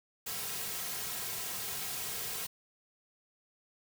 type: noise with comb filter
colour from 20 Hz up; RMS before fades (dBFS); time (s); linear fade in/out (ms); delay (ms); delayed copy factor
white; -38; 0.26-2.47; 10; 3.4; -0.65
effects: none